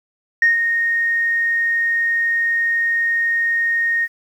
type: tone with ADSR envelope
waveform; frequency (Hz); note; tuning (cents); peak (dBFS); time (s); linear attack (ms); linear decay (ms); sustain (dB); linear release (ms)
sine; 1854; A#6; -10; -8; 0.42-4.08; 3; 140; -7; 44
effects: tanh soft clip ceiling -5 dBFS + 8-bit